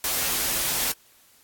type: noise with comb filter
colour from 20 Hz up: white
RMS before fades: -25 dBFS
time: 0.04-0.92 s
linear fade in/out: 2 ms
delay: 10 ms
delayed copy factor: -0.6
effects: white hiss -57 dBFS RMS until 1.43 s + AAC 64 kbps